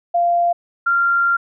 sine tone pair in turn, 693 / 1386 Hz, F5 / F6, -14 / -14 cents, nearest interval octave, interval 1200 cents, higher second, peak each -13 dBFS, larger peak neither, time 0.14-0.53 / 0.86-1.37 s, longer second, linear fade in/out 10 ms, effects none

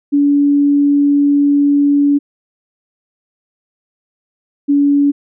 sine tone pair in turn, 286 / 284.9 Hz, D4 / C#4, -46 / +48 cents, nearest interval unison, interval 6 cents, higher first, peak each -8 dBFS, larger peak neither, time 0.12-2.19 / 4.68-5.12 s, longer first, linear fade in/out 20 ms, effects none

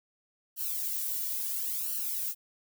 violet noise with flanger, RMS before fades -33 dBFS, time 0.56-2.35 s, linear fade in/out 50 ms, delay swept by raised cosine 0.69 to 2.09 ms, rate 0.73 Hz, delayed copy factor +0.95, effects none

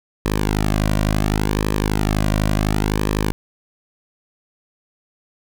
sawtooth tone with flanger, 51.91 Hz, G#1, in tune, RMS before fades -19 dBFS, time 0.25-3.32 s, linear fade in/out 0 ms, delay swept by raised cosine 1.4 to 2.36 ms, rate 0.7 Hz, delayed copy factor -0.7, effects none

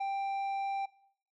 square tone with low-pass filter, 787 Hz, G5, 7 cents sharp, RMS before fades -34 dBFS, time 0-0.86 s, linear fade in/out 10 ms, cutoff 1900 Hz, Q 0.74, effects noise-tail reverb RT60 0.7 s tail -22 dB re dry

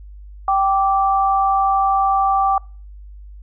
sine tone pair together, 780 / 1168.7 Hz, G5 / D6, -9 / -9 cents, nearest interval perfect fifth, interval 700 cents, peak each -15 / -18 dBFS, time 0.48-2.58 s, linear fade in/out 2 ms, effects noise-tail reverb RT60 0.4 s tail -26 dB re dry + added 50 Hz sine -35 dBFS peak until 3.42 s

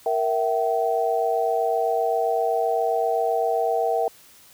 sine chord, E diminished, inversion second, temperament equal with one note detuned, 466.2 / 659.3 / 767 Hz, Bb4 / E5 / G5, 0 / 0 / -38 cents, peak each -24 dBFS, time 0.06-4.08 s, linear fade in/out 2 ms, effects white hiss -51 dBFS RMS until 4.53 s

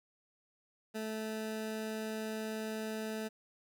20% pulse tone, 218.5 Hz, A3, 12 cents flat, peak -32 dBFS, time 0.94-3.29 s, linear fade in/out 20 ms, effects none

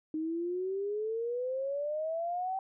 sine exponential sweep, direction up, 308.9 to 775 Hz, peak -31 dBFS, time 0.14-2.59 s, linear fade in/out 2 ms, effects none

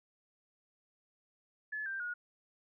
sine tone with pitch steps, 1718 / 1575.4 / 1444.7 Hz, A6 / G6 / F#6, -42 / +8 / -42 cents, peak -36 dBFS, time 1.72-2.14 s, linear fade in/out 10 ms, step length 140 ms, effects none

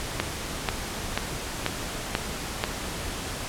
click train, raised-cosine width 0.3 ms, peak -7 dBFS, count 6, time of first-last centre 0.2-2.639 s, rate 2.05 Hz, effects pink hiss -33 dBFS RMS until 3.48 s + low-pass 11000 Hz 12 dB/octave

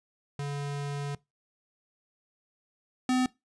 square tone pair in turn, 142.8 / 254.4 Hz, D3 / C4, -48 / -48 cents, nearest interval minor seventh, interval 1000 cents, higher second, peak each -32 / -24 dBFS, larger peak second, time 0.39-1.15 / 3.09-3.26 s, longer first, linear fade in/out 2 ms, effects noise-tail reverb RT60 0.2 s tail -21 dB re dry + resampled to 22050 Hz

